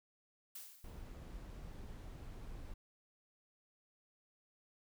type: noise with exponential decay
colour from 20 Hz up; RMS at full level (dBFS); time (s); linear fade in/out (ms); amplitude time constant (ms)
blue; -47; 0.55-1.15; 5; 130
type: noise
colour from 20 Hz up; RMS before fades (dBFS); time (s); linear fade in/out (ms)
brown; -49; 0.84-2.74; 5
effects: none